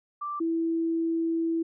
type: tone pair in turn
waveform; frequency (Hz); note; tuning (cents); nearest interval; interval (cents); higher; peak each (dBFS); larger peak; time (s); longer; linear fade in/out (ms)
sine; 1174.7 / 329.6; D6 / E4; 0 / 0; octave + minor seventh; 2200; first; -30 / -24; second; 0.21-0.4 / 0.4-1.63; second; 10
effects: none